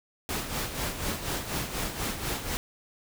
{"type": "noise with tremolo", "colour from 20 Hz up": "pink", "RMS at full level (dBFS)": -30, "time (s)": [0.29, 2.57], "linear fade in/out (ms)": 0, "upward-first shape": "sine", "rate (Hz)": 4.1, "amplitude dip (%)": 60, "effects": []}